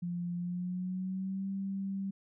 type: tone with pitch glide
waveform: sine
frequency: 174.61 to 194.86 Hz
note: F3 to G3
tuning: 0 to -10 cents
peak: -33 dBFS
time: 0.02-2.11 s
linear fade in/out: 10 ms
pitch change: +190 cents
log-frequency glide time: 0.36-1.48 s
effects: none